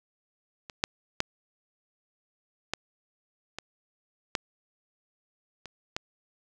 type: clicks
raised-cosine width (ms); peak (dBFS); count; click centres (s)
0.2; -23 / -6 / -8 / -11 / -18 / -9 / -24 / -13; 8; 0.698 / 0.839 / 1.204 / 2.736 / 3.586 / 4.352 / 5.657 / 5.965
effects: none

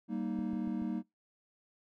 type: chord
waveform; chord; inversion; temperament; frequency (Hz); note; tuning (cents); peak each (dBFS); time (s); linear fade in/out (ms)
triangle; Eb major; first; just; 194.45 / 233.3 / 311.1; G3 / Bb3 / Eb4; -14 / +2 / 0; -36 / -34 / -37; 0.08-1.03; 50
type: click train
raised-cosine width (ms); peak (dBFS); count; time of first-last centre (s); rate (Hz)
3; -35; 4; 0.39-0.819; 6.99
effects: noise-tail reverb RT60 0.2 s tail -25 dB re dry

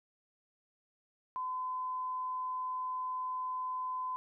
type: tone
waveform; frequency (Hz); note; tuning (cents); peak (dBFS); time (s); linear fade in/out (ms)
sine; 1018; C6; -48; -34; 1.36-4.16; 0
effects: none

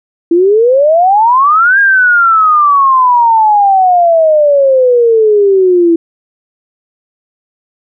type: exponential two-way sweep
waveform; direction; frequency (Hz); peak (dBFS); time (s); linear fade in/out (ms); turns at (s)
sine; up then down; 329.6 to 1634 to 329.6; -4; 0.31-5.96; 5; 1.79
effects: none

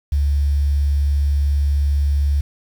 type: tone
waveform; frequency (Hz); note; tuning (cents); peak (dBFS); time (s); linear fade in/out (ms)
sine; 71.3; C#2; +49; -14; 0.12-2.41; 5
effects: 7-bit

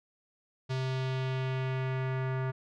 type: tone with low-pass filter sweep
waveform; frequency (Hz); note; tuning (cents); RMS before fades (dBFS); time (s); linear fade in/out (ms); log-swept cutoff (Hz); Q
square; 130.8; C3; 0; -32; 0.69-2.52; 20; 4600 to 1600; 1.5
effects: none

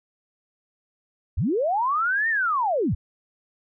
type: linear two-way sweep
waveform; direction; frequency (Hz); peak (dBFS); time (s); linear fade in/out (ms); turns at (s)
sine; up then down; 51.91 to 1864.7 to 51.91; -20; 1.37-2.95; 10; 2.29
effects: none

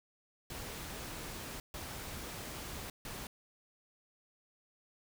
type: noise bursts at uneven times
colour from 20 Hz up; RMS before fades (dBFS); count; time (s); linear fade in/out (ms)
pink; -44; 3; 0.5-1.6 / 1.74-2.9 / 3.05-3.27; 2
effects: none

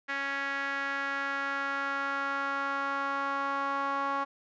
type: tone with band-pass filter sweep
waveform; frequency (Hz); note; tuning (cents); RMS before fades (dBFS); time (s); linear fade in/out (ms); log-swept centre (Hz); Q
sawtooth; 277.2; C#4; 0; -32; 0.08-4.25; 20; 1800 to 1100; 3.3
effects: resampled to 16000 Hz

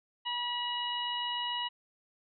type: harmonic tone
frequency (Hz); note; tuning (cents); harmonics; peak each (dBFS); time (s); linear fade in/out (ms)
967; B5; -37; 1 / 2 / 3 / 4; -36 / -42 / -34 / -44; 0.25-1.69; 20
effects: none

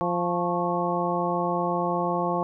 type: harmonic tone with a mistuned harmonic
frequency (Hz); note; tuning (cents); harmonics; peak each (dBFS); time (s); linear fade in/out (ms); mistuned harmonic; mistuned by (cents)
174.61; F3; 0; 1 / 2 / 3 / 4 / 5 / 6; -30 / -30 / -30 / -30 / -30 / -30; 0.01-2.43; 0; 6; +78
effects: none

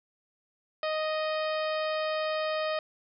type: harmonic tone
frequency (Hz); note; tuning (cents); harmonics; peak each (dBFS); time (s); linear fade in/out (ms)
622.3; D#5; 0; 1 / 2 / 3 / 4 / 5 / 6 / 7 / 8; -29 / -35 / -39 / -41 / -43 / -45 / -46 / -47; 0.83-2.79; 2
effects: none

